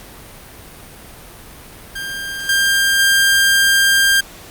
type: tone with level steps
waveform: sawtooth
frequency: 1595 Hz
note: G6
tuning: 30 cents sharp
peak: -20 / -9 / -7 dBFS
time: 1.95-4.21 s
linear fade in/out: 10 ms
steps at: 2.49 / 2.99 s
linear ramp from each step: 2 ms
effects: pink hiss -38 dBFS RMS until 4.5 s + Opus 48 kbps